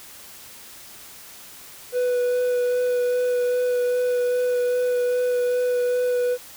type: tone with vibrato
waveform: triangle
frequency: 493.9 Hz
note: B4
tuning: in tune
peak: -17 dBFS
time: 1.92-6.38 s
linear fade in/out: 50 ms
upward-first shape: sine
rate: 2.5 Hz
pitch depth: 11 cents each way
effects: white hiss -43 dBFS RMS until 6.56 s